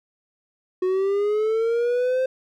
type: linear sweep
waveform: triangle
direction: up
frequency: 365.4 to 523.3 Hz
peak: -17 dBFS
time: 0.82-2.26 s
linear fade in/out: 5 ms
effects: none